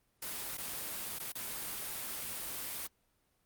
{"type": "noise with dropouts", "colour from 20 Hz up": "white", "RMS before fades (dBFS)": -40, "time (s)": [0.22, 2.87], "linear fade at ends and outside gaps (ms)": 5, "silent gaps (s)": [[0.572, 0.581], [1.188, 1.199], [1.321, 1.353]], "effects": ["pink hiss -75 dBFS RMS until 3.45 s", "Opus 32 kbps"]}